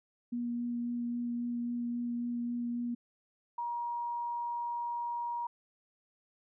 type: tone with vibrato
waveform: sine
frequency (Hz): 239.3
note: A#3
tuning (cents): +46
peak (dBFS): -32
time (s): 0.32-2.95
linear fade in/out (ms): 10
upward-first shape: sine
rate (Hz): 3.7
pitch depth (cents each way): 9
type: tone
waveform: sine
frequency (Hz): 950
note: A#5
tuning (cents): +33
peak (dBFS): -33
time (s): 3.58-5.47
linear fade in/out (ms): 5
effects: none